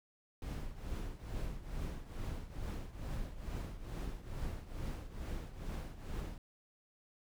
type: noise with tremolo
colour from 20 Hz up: brown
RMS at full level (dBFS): -38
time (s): 0.42-6.38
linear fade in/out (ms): 2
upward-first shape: triangle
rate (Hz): 2.3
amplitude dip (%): 80
effects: none